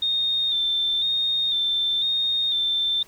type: tone with vibrato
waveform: sine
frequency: 3624 Hz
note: A#7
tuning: 50 cents flat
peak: -20 dBFS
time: 0.02-3.03 s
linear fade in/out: 5 ms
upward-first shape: square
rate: 1 Hz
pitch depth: 31 cents each way
effects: pink hiss -52 dBFS RMS until 3.07 s